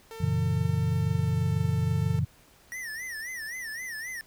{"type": "tone with pitch glide", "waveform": "sawtooth", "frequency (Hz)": [449.4, 445], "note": ["A4", "A4"], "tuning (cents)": [37, 20], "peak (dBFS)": -36, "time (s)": [0.11, 2.19], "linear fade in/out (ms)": 0, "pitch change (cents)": -17, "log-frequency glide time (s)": [1.06, 1.44]}
{"type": "chord", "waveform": "sine", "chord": "F# dominant seventh", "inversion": "none", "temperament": "equal", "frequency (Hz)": [92.5, 116.54, 138.59, 164.81], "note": ["F#2", "A#2", "C#3", "E3"], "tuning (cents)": [0, 0, 0, 0], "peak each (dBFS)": -29, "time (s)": [0.2, 2.25], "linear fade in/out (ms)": 10}
{"type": "tone with vibrato", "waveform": "square", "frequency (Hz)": 1883, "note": "A#6", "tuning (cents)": 17, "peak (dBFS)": -35, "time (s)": [2.72, 4.21], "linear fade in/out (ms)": 0, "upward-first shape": "sine", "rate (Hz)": 3.8, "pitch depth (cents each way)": 150}
{"effects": ["pink hiss -58 dBFS RMS until 4.26 s"]}